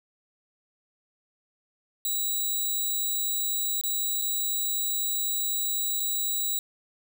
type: tone with dropouts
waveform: 5% pulse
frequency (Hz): 3892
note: B7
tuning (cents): -26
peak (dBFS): -18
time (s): 2.05-6.59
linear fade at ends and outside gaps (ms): 1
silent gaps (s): 3.812-3.837 / 4.215-4.22 / 5.998-6.002
effects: none